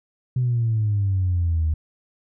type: exponential sweep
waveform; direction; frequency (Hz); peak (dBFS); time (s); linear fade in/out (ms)
sine; down; 127.9 to 76.6; -17; 0.36-1.74; 5
effects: tanh soft clip ceiling -14 dBFS